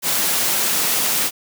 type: high-pass noise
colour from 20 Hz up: white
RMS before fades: -19 dBFS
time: 0.02-1.31 s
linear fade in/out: 50 ms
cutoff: 120 Hz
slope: 24 dB/octave
effects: none